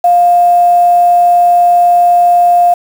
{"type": "tone with quantisation", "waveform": "sine", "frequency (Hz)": 703, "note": "F5", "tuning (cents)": 11, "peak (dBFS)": -4, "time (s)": [0.04, 2.74], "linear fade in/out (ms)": 5, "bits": 5, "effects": []}